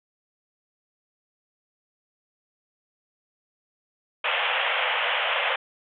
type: band-pass noise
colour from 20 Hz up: white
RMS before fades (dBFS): -25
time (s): 4.24-5.56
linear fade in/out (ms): 5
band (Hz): 480 to 3300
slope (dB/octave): 96
effects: none